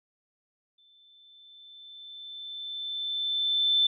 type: tone with exponential growth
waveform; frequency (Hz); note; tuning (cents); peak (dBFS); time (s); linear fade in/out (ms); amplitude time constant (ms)
sine; 3534; A7; +7; -19; 0.78-3.87; 5; 670
effects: none